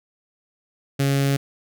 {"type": "tone with notch filter", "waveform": "sawtooth", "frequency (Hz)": 138.59, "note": "C#3", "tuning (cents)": 0, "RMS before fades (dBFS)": -20, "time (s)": [0.99, 1.37], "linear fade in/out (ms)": 10, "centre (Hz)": 970, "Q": 1.3, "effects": []}